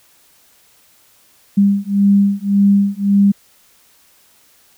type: beating tone pair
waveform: sine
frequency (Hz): 199.1 / 200.9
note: G3 / G3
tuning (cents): +27 / +43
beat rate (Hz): 1.8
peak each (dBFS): -13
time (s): 1.57-3.32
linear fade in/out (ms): 10
effects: white hiss -52 dBFS RMS until 4.77 s